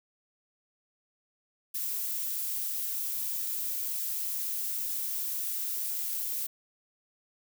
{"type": "noise", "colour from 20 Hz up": "violet", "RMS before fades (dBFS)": -33, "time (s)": [1.74, 6.47], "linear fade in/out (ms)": 10, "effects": []}